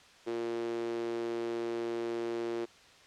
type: tone with high-pass filter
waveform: sawtooth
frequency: 116.5 Hz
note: A#2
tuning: 1 cent flat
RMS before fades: -35 dBFS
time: 0.26-2.66 s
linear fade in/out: 20 ms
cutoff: 370 Hz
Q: 6
effects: white hiss -57 dBFS RMS until 3.06 s + low-pass 5000 Hz 12 dB/octave